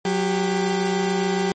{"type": "tone pair together", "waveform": "30% pulse", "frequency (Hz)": [184.14, 395.4], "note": ["F#3", "G4"], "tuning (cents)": [-8, 15], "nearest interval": "octave + minor second", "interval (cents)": 1323, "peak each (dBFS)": -20, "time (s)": [0.05, 1.52], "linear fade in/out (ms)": 2, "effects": ["MP3 32 kbps"]}